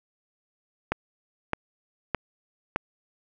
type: click train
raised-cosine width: 0.5 ms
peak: -9 dBFS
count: 4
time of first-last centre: 0.92-2.76 s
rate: 1.63 Hz
effects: none